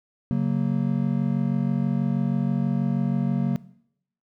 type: chord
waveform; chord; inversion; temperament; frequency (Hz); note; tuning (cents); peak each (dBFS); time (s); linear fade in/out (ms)
triangle; F# major; second; just; 138.75 / 185 / 231.2; C#3 / F#3 / A#3; +2 / 0 / -14; -23; 0.31-3.56; 0
effects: noise-tail reverb RT60 0.7 s tail -19 dB re dry